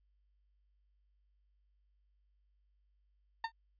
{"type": "tone with exponential decay", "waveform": "30% pulse", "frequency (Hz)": 908, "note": "A#5", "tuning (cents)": -46, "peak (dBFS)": -28, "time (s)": [3.44, 3.52], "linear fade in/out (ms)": 5, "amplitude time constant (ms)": 16, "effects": ["added 50 Hz sine -70 dBFS peak until 3.79 s", "resampled to 11025 Hz"]}